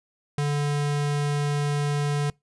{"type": "tone", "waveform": "square", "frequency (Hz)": 145.4, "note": "D3", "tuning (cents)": -17, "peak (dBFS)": -23, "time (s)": [0.38, 2.3], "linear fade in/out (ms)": 2, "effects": ["noise-tail reverb RT60 0.2 s tail -25 dB re dry", "resampled to 24000 Hz"]}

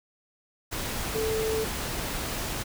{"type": "tone in noise", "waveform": "sine", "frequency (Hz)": 440, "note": "A4", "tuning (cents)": 0, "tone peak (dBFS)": -26, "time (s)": [1.14, 1.65], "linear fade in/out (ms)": 20, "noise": "pink", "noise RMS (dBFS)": -32, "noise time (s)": [0.71, 2.64], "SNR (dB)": 3, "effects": []}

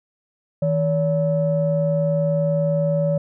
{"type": "tone pair together", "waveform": "sine", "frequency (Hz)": [159.81, 570], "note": ["D#3", "C#5"], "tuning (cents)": [47, 48], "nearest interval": "octave + minor seventh", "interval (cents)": 2201, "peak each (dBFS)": [-19, -19], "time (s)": [0.62, 3.18], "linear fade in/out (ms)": 5, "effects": ["tanh soft clip ceiling -10 dBFS"]}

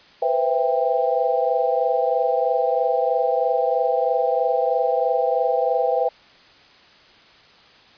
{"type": "tone cluster", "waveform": "sine", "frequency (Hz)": [492.9, 516, 663, 793], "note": ["B4", "C5", "E5", "G5"], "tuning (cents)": [-3, -24, 10, 20], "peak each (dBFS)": -23, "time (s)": [0.22, 6.09], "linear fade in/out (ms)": 5, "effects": ["white hiss -50 dBFS RMS until 7.97 s", "resampled to 11025 Hz"]}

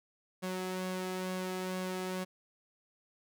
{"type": "tone with flanger", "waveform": "sawtooth", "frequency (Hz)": 185, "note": "F#3", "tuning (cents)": 0, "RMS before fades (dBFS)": -37, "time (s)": [0.42, 2.25], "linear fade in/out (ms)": 20, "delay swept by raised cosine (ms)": [1.8, 2.41], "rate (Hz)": 2.2, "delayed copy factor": 0.5, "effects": []}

